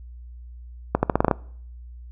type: accelerating click train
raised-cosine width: 1 ms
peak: -3 dBFS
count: 8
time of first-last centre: 0.95-1.312 s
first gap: 80 ms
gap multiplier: 0.85
effects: noise-tail reverb RT60 0.6 s tail -23 dB re dry + added 60 Hz sine -38 dBFS peak until 2.11 s